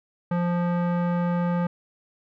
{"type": "tone with low-pass filter", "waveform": "square", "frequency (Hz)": 174.61, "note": "F3", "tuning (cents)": 0, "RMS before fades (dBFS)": -24, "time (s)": [0.31, 1.67], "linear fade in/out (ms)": 5, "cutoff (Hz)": 1300, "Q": 1.2, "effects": []}